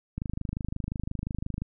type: click train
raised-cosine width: 5 ms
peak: -19 dBFS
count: 38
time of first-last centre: 0.18-1.62 s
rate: 25.7 Hz
effects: none